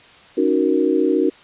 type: chord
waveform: sine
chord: D# minor seventh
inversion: third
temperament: equal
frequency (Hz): 277.2 / 311.1 / 370 / 466.2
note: C#4 / D#4 / F#4 / A#4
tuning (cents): 0 / 0 / 0 / 0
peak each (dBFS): -21 / -19 / -19 / -21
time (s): 0.37-1.3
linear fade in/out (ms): 10
effects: white hiss -46 dBFS RMS until 1.43 s + resampled to 8000 Hz